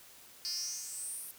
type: tone with high-pass filter sweep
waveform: 10% pulse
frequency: 355.3 Hz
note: F4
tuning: 30 cents sharp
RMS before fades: -40 dBFS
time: 0.45-1.31 s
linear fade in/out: 0 ms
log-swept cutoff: 4700 to 11000 Hz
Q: 7.4
effects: white hiss -56 dBFS RMS until 1.38 s